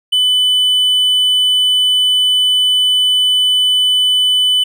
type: tone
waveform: triangle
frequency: 3000 Hz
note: F#7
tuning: 23 cents sharp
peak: -8 dBFS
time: 0.12-4.64 s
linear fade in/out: 10 ms
effects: none